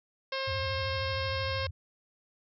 harmonic tone, 534 Hz, C5, 35 cents sharp, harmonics 1 / 2 / 3 / 4 / 5 / 6 / 7 / 8 / 9 / 10, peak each -35 / -38 / -40 / -41 / -42 / -43 / -43 / -44 / -45 / -45 dBFS, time 0.32-1.67 s, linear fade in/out 5 ms
sine tone with vibrato, 92.5 Hz, F#2, in tune, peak -34 dBFS, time 0.47-1.71 s, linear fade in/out 10 ms, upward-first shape sine, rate 13 Hz, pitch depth 250 cents each way
effects none

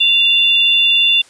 sine tone pair together, 2777 / 3506 Hz, F7 / A7, -10 / -7 cents, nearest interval major third, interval 403 cents, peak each -12 dBFS, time 0-1.22 s, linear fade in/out 10 ms, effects white hiss -46 dBFS RMS until 1.29 s + resampled to 22050 Hz

